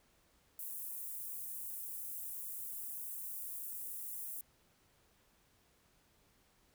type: high-pass noise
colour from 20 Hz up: white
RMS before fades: -44 dBFS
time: 0.59-4.41 s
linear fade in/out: 2 ms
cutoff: 9800 Hz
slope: 24 dB/octave
effects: pink hiss -71 dBFS RMS until 6.74 s